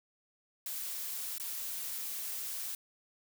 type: noise with dropouts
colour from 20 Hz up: blue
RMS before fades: -39 dBFS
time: 0.66-2.75 s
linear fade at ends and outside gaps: 2 ms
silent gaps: 1.382-1.398 s
effects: none

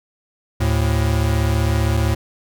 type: tone pair together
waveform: square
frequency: 75.5 / 110.88 Hz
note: D2 / A2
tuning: +48 / +14 cents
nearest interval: perfect fifth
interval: 666 cents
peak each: -19 dBFS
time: 0.6-2.15 s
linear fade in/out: 10 ms
effects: none

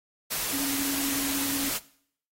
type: tone in noise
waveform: sine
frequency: 277.2 Hz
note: C#4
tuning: in tune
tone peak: -32 dBFS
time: 0.52-1.7 s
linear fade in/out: 20 ms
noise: white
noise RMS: -30 dBFS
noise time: 0.3-1.79 s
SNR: -5 dB
effects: noise-tail reverb RT60 0.6 s tail -19 dB re dry + AAC 48 kbps

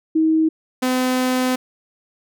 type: tone pair in turn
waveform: sine / sawtooth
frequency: 317.9 / 254.9 Hz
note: D#4 / C4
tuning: +37 / -45 cents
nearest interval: major third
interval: 382 cents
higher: first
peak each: -13 dBFS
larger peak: neither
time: 0.15-0.49 / 0.82-1.56 s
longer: second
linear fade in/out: 10 ms
effects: none

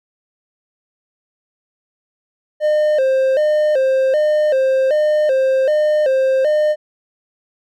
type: tone with vibrato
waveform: triangle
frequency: 566 Hz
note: C#5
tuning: 36 cents sharp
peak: -10 dBFS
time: 2.6-6.76 s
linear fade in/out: 50 ms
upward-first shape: square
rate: 1.3 Hz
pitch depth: 120 cents each way
effects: none

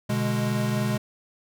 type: chord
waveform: square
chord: G# diminished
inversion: first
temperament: equal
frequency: 123.47 / 146.83 / 207.7 Hz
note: B2 / D3 / G#3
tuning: 0 / 0 / 0 cents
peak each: -27 / -33 / -27 dBFS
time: 0.09-0.98 s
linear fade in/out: 10 ms
effects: none

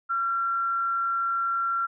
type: tone with amplitude modulation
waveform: sine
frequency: 1366 Hz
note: F6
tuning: 39 cents flat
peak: -22 dBFS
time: 0.09-1.87 s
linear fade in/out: 20 ms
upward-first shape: sine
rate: 230 Hz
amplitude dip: 30%
effects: none

